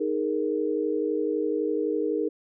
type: chord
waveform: sine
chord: D# suspended fourth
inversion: none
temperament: just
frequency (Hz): 311.1 / 414.8 / 466.7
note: D#4 / G#4 / A#4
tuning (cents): 0 / -2 / +2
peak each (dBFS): -28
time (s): 0-2.29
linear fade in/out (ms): 10
effects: none